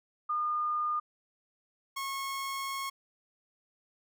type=tone pair in turn; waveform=sine / sawtooth; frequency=1216 / 1090.9 Hz; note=D#6 / C#6; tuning=-40 / -28 cents; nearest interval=major second; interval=188 cents; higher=first; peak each=-28 / -30 dBFS; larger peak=first; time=0.29-1 / 1.96-2.9 s; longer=second; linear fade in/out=10 ms; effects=none